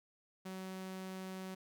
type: tone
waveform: sawtooth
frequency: 188.1 Hz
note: F#3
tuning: 29 cents sharp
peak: -39 dBFS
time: 0.45-1.55 s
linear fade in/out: 10 ms
effects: none